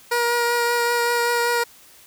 15% pulse tone with vibrato, 475.7 Hz, A#4, 35 cents sharp, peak -12 dBFS, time 0.11-1.64 s, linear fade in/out 10 ms, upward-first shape triangle, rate 5.2 Hz, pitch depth 15 cents each way, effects white hiss -49 dBFS RMS until 2.06 s

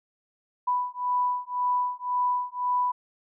sine beating tone pair, 989 / 990.9 Hz, B5 / B5, +2 / +5 cents, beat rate 1.9 Hz, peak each -27 dBFS, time 0.67-2.92 s, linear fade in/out 10 ms, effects none

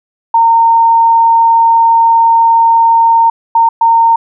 sine tone bursts at uneven times, 917 Hz, A#5, 29 cents flat, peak -4 dBFS, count 3, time 0.34-3.3 / 3.55-3.69 / 3.81-4.16 s, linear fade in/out 5 ms, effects none

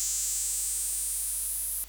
square tone with high-pass filter sweep, 138.59 Hz, C#3, in tune, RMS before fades -31 dBFS, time 0-1.84 s, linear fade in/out 0 ms, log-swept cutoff 7100 to 11000 Hz, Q 4.3, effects added 50 Hz sine -48 dBFS peak until 1.88 s + white hiss -51 dBFS RMS until 1.88 s

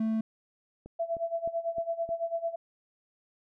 triangle tone, 221.3 Hz, A3, 10 cents sharp, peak -24 dBFS, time 0-0.21 s, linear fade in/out 5 ms
click train, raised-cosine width 2 ms, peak -32 dBFS, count 5, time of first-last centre 0.86-2.091 s, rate 3.25 Hz
sine tone with tremolo, 669 Hz, E5, 25 cents sharp, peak -26 dBFS, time 0.99-2.56 s, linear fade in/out 10 ms, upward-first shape sine, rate 9 Hz, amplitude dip 85%
effects none

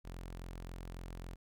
sawtooth tone, 43.65 Hz, F1, in tune, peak -40 dBFS, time 0.04-1.36 s, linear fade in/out 20 ms, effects none

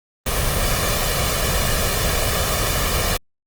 pink noise with comb filter, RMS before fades -20 dBFS, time 0.26-3.17 s, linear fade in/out 5 ms, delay 1.7 ms, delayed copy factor +0.6, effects Opus 24 kbps

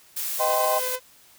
blue noise, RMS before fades -29 dBFS, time 0.16-0.96 s, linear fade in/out 10 ms
sawtooth tone with tremolo, 508 Hz, B4, 49 cents sharp, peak -24 dBFS, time 0.38-1 s, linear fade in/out 50 ms, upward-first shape square, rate 9 Hz, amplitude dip 30%
sine chord, C minor, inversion first, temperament equal, 622.3 / 784 / 1046.5 Hz, Eb5 / G5 / C6, 0 / 0 / 0 cents, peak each -24 / -26 / -26 dBFS, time 0.39-0.8 s, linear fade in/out 20 ms
effects white hiss -54 dBFS RMS until 1.38 s

